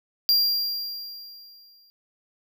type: tone with exponential decay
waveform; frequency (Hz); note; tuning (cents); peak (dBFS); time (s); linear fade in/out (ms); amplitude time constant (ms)
square; 4765; D8; +24; -16; 0.29-1.9; 0; 350
effects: none